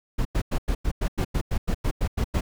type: noise bursts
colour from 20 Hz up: brown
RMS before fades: -23 dBFS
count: 14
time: 0.18-2.41 s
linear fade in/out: 10 ms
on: 72 ms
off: 94 ms
effects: none